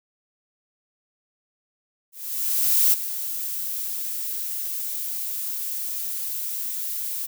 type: noise with ADSR envelope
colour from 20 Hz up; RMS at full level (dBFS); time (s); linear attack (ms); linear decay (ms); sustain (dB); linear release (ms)
violet; -17; 2.12-7.27; 810; 16; -12; 17
effects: none